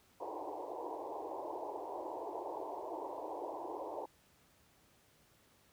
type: band-pass noise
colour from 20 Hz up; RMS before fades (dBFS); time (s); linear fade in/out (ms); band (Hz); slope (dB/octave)
white; -43; 0.2-4.06; 10; 300 to 1000; 96
effects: pink hiss -68 dBFS RMS until 5.72 s + high-pass 60 Hz 12 dB/octave